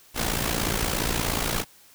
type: noise with amplitude modulation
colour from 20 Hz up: pink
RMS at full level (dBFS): -23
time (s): 0.14-1.65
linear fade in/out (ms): 50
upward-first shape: sine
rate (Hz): 57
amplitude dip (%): 70
effects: white hiss -54 dBFS RMS until 1.94 s